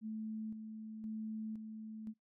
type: tone with tremolo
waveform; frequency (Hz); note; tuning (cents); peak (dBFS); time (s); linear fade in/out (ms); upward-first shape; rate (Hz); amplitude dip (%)
sine; 218.3; A3; -13; -39; 0.01-2.14; 50; square; 0.97; 45
effects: noise-tail reverb RT60 0.1 s tail -17 dB re dry

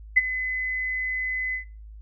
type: tone with ADSR envelope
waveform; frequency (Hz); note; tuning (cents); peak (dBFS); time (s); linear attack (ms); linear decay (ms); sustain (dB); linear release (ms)
sine; 2025; B6; +43; -11; 0.16-1.65; 15; 27; -14; 110
effects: noise-tail reverb RT60 0.3 s tail -19 dB re dry + added 53 Hz sine -40 dBFS peak until 2.01 s

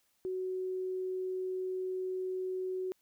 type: tone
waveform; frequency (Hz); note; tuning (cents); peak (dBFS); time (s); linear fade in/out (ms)
sine; 372; F#4; +9; -33; 0.25-2.92; 0
effects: white hiss -74 dBFS RMS until 3.01 s

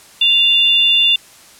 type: tone pair together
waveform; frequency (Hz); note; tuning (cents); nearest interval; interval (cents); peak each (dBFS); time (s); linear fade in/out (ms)
sine; 2794 / 3520; F7 / A7; 0 / 0; major third; 400; -12; 0.21-1.16; 5
effects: white hiss -43 dBFS RMS until 1.59 s + low-pass 11000 Hz 12 dB/octave

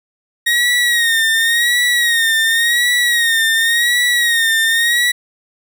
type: tone with vibrato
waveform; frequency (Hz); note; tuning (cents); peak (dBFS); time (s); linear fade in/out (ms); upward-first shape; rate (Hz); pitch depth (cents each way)
30% pulse; 1872; A#6; +7; -9; 0.46-5.12; 10; sine; 0.91; 69
effects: none

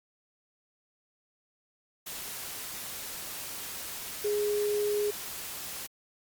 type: tone in noise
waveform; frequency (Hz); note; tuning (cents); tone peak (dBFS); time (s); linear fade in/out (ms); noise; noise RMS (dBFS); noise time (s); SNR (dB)
sine; 415.3; G#4; 0; -26; 4.24-5.11; 10; white; -39; 2.06-5.87; +10
effects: Opus 48 kbps

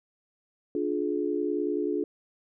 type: chord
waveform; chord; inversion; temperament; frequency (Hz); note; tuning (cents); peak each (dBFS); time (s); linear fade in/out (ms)
sine; D diminished; none; just; 293.7 / 352.4 / 422.9; D4 / F4 / Ab4; 0 / +16 / +31; -30; 0.75-2.04; 2
effects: none

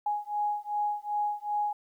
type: beating tone pair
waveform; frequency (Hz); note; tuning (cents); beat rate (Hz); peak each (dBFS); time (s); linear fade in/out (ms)
sine; 830.6 / 833.2; G#5 / G#5; 0 / +5; 2.6; -31; 0.06-1.73; 5
effects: 11-bit

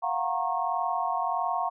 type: chord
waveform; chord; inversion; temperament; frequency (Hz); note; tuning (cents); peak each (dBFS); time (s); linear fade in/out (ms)
sine; Gb major seventh; third; equal with one note detuned; 698.5 / 740 / 932.3 / 1089.1; F5 / Gb5 / Bb5 / Db6; 0 / 0 / 0 / -31; -31; 0.02-1.7; 20
effects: none

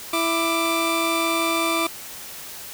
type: tone pair together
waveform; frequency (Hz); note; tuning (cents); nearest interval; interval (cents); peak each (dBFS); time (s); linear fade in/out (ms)
20% pulse; 330.9 / 1181; E4 / D6; +7 / +9; octave + minor seventh; 2202; -18; 0.13-1.87; 5
effects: white hiss -37 dBFS RMS until 2.73 s

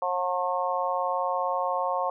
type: harmonic tone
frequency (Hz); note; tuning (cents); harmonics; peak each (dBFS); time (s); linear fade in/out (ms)
180.3; F#3; -45; 3 / 4 / 5 / 6; -30 / -30 / -30 / -30; 0.02-2.1; 2
effects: none

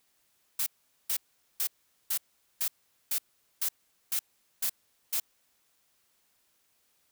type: noise bursts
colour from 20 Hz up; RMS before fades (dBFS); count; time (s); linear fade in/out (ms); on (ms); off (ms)
blue; -29; 10; 0.59-5.2; 5; 74; 430
effects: white hiss -71 dBFS RMS until 7.11 s

